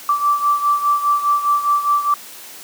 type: beating tone pair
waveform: sine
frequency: 1164 / 1168.9 Hz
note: D6 / D6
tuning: -16 / -9 cents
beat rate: 4.9 Hz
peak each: -15 / -20 dBFS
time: 0.09-2.14 s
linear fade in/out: 2 ms
effects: white hiss -37 dBFS RMS until 2.63 s + high-pass 200 Hz 12 dB/octave